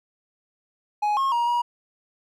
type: tone with pitch steps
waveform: triangle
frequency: 836 / 1081 / 947 / 958 Hz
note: G#5 / C#6 / A#5 / A#5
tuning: +11 / -44 / +27 / +47 cents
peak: -18 dBFS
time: 1.02-1.62 s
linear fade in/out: 10 ms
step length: 150 ms
effects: none